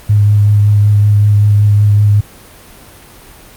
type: tone with vibrato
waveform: sine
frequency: 103.6 Hz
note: G#2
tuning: 4 cents flat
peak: -5 dBFS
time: 0.09-2.21 s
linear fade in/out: 10 ms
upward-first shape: triangle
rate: 5.3 Hz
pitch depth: 18 cents each way
effects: pink hiss -37 dBFS RMS until 3.56 s + Opus 32 kbps